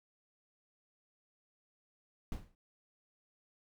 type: noise with exponential decay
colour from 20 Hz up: brown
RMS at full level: -36 dBFS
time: 2.32-2.55 s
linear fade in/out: 1 ms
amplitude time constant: 50 ms
effects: none